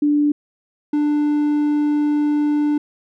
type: tone pair in turn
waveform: sine / triangle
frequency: 293.7 / 295.9 Hz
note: D4 / D4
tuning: 0 / +13 cents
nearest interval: unison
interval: 13 cents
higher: second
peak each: -13 dBFS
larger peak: neither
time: 0.02-0.32 / 0.93-2.78 s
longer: second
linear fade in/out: 5 ms
effects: none